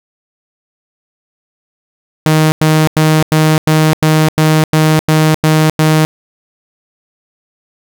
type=tone bursts; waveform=sawtooth; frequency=156.2 Hz; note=D#3; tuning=7 cents sharp; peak=-3 dBFS; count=11; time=2.26-6.05 s; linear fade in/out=0 ms; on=260 ms; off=93 ms; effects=none